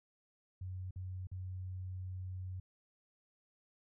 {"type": "tone with dropouts", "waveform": "sine", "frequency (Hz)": 92.5, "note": "F#2", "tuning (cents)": 0, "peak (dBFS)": -40, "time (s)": [0.61, 2.6], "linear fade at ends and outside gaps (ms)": 5, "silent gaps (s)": [[0.909, 0.959], [1.271, 1.315]], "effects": []}